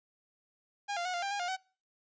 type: tone with pitch steps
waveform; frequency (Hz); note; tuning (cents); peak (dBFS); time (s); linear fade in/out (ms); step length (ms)
sawtooth; 812 / 695 / 731 / 698 / 794 / 812 / 709 / 755; G#5 / F5 / F#5 / F5 / G5 / G#5 / F5 / F#5; -39 / -9 / -21 / -1 / +22 / -39 / +26 / +35; -29; 0.88-1.568; 20; 86
effects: noise-tail reverb RT60 0.4 s tail -25 dB re dry + resampled to 16000 Hz